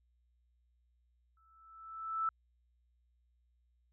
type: tone with exponential growth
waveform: sine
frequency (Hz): 1318.5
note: E6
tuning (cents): 0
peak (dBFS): -29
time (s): 1.37-2.29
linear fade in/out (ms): 2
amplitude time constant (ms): 200
effects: added 60 Hz sine -70 dBFS peak until 3.92 s